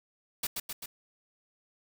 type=noise with echo; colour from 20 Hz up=white; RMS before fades=-32 dBFS; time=0.43-0.47 s; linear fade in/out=5 ms; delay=130 ms; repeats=3; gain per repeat=-3 dB; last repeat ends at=0.86 s; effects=none